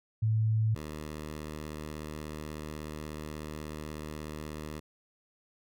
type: tone pair in turn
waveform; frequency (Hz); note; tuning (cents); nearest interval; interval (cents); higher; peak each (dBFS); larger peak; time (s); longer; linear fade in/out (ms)
sine / 10% pulse; 110 / 76.45; A2 / D#2; 0 / -30; tritone; 630; first; -24 / -30; first; 0.22-0.75 / 0.75-4.8; second; 10
effects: none